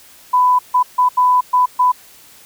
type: tone bursts at uneven times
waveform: sine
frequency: 998 Hz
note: B5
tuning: 18 cents sharp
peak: -9 dBFS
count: 6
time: 0.33-0.59 / 0.74-0.83 / 0.98-1.09 / 1.17-1.41 / 1.53-1.66 / 1.79-1.92 s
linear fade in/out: 10 ms
effects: white hiss -44 dBFS RMS until 2.45 s